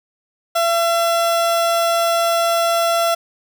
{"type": "tone", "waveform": "30% pulse", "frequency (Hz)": 676, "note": "E5", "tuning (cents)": 43, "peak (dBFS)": -12, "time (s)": [0.55, 3.15], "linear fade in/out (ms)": 10, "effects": []}